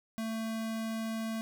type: tone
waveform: square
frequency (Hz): 223.3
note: A3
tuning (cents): +26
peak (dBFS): -34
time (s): 0.18-1.41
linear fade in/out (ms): 0
effects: none